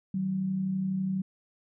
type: tone pair together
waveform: sine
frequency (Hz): 158.02 / 190.1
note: D#3 / F#3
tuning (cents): +27 / +47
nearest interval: minor third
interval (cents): 320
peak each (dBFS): -38 / -27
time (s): 0.14-1.22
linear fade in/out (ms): 5
effects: none